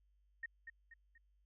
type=tone with echo; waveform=sine; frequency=1849 Hz; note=A#6; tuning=15 cents flat; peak=-40 dBFS; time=0.43-0.46 s; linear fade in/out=5 ms; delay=240 ms; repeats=3; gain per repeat=-7 dB; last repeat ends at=1.18 s; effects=added 50 Hz sine -70 dBFS peak until 1.45 s